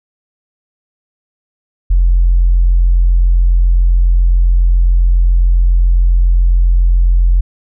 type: tone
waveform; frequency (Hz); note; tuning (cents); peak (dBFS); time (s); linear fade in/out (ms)
sine; 43.65; F1; 0; -5; 1.9-7.41; 10
effects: tanh soft clip ceiling -2 dBFS